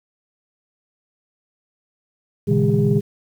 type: tone cluster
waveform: sine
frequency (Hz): 117.8 / 139.9 / 158 / 205.6 / 405.1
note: A#2 / C#3 / D#3 / G#3 / G#4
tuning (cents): +19 / +16 / +27 / -17 / -43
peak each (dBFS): -20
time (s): 2.47-3.01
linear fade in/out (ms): 20
effects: tanh soft clip ceiling -5 dBFS + 8-bit